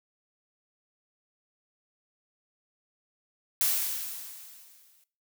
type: noise with exponential decay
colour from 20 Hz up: blue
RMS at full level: -24 dBFS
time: 3.61-5.04 s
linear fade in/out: 1 ms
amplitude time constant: 310 ms
effects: noise-tail reverb RT60 0.4 s tail -19 dB re dry